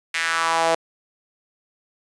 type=tone with high-pass filter sweep; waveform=sawtooth; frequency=164.81 Hz; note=E3; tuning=in tune; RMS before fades=-21 dBFS; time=0.14-0.75 s; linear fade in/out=5 ms; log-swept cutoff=2100 to 600 Hz; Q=2.8; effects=resampled to 22050 Hz